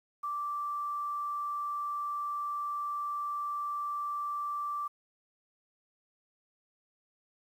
sine tone with quantisation, 1170 Hz, D6, 7 cents flat, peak -32 dBFS, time 0.23-4.88 s, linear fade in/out 10 ms, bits 10, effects none

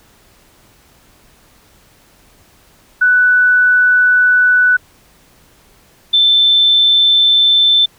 sine tone pair in turn, 1488 / 3539 Hz, F#6 / A7, +9 / +9 cents, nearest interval octave + minor third, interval 1500 cents, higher second, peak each -7 dBFS, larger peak neither, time 3.01-4.77 / 6.13-7.86 s, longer first, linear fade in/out 10 ms, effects pink hiss -49 dBFS RMS until 7.98 s

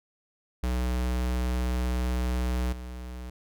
square tone with level steps, 61.9 Hz, B1, 5 cents sharp, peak -26 / -37 dBFS, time 0.63-3.3 s, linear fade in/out 5 ms, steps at 2.72 s, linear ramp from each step 10 ms, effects none

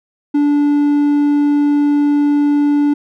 triangle tone, 290.6 Hz, D4, 18 cents flat, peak -8 dBFS, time 0.34-2.94 s, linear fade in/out 10 ms, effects none

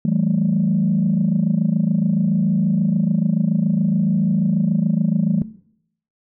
sine tone cluster, 163.8 / 191.2 / 218 Hz, E3 / G3 / A3, -11 / -43 / -16 cents, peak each -19 dBFS, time 0.05-5.42 s, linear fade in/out 2 ms, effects noise-tail reverb RT60 0.7 s tail -18 dB re dry + tanh soft clip ceiling -9 dBFS

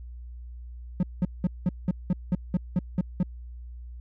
triangle tone bursts, 180 Hz, F#3, 47 cents flat, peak -18 dBFS, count 11, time 1-3.23 s, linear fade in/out 2 ms, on 30 ms, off 190 ms, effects added 60 Hz sine -38 dBFS peak until 4 s

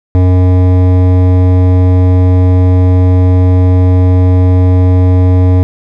sine tone with hard clipping, 91.3 Hz, F#2, 23 cents flat, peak -6 dBFS, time 0.15-5.63 s, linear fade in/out 0 ms, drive 14 dB, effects none

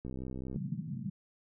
click train, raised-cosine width 3 ms, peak -28 dBFS, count 34, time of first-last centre 0.05-0.561 s, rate 64.6 Hz
pink band-pass noise, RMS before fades -38 dBFS, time 0.54-1.1 s, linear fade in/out 10 ms, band 130 to 210 Hz, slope 48 dB/octave
effects none

